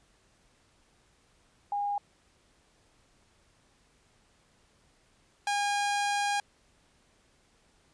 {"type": "tone pair in turn", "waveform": ["sine", "sawtooth"], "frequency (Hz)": [814, 814], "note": ["G#5", "G#5"], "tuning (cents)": [-35, -35], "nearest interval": "unison", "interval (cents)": 0, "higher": "neither", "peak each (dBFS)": [-28, -23], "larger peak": "second", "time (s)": [[1.72, 1.98], [5.47, 6.4]], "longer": "second", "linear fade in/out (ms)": 2, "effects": ["pink hiss -66 dBFS RMS until 7.93 s", "resampled to 22050 Hz"]}